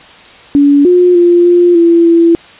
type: tone with pitch steps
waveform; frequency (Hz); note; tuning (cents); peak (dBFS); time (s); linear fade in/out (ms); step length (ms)
sine; 285 / 357.8 / 348.1 / 350.7 / 337.9 / 335.7; C#4 / F4 / F4 / F4 / E4 / E4; +48 / +42 / -6 / +7 / +43 / +32; -3; 0.55-2.35; 0; 300
effects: white hiss -36 dBFS RMS until 2.59 s + resampled to 8000 Hz